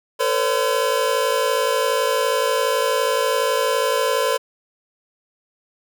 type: tone cluster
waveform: square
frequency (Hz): 451.7 / 509 / 561 / 1019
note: A4 / C5 / C#5 / C6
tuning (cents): +45 / -48 / +21 / -46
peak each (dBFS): -24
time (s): 0.19-4.38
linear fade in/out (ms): 20
effects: none